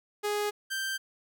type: tone pair in turn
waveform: sawtooth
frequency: 415.3 / 1568 Hz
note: G#4 / G6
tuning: 0 / 0 cents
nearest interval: octave + major seventh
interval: 2300 cents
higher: second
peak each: -24 / -27 dBFS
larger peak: first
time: 0.23-0.51 / 0.7-0.98 s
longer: neither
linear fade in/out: 20 ms
effects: none